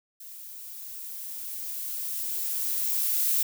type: noise with level ramp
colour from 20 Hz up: violet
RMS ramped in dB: -44 to -24 dBFS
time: 0.2-3.43 s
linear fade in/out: 5 ms
effects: none